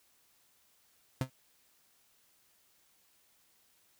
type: tone with exponential decay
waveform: 35% pulse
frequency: 130.5 Hz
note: C3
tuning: 4 cents flat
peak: -24 dBFS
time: 1.21-1.3 s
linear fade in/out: 2 ms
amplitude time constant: 19 ms
effects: white hiss -69 dBFS RMS until 3.99 s